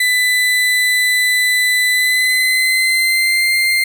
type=tone with pitch glide; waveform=35% pulse; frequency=2000 to 2098 Hz; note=B6 to C7; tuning=+21 to +4 cents; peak=-10 dBFS; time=0-3.84 s; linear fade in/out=5 ms; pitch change=+83 cents; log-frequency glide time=1.93-3.5 s; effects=none